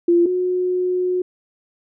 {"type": "tone pair in turn", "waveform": "sine", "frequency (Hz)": [344.8, 363.7], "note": ["F4", "F#4"], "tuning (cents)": [-22, -30], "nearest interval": "minor second", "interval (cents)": 92, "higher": "second", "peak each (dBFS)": [-11, -17], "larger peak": "first", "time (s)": [[0.08, 0.26], [0.26, 1.22]], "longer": "second", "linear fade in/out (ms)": 5, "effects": []}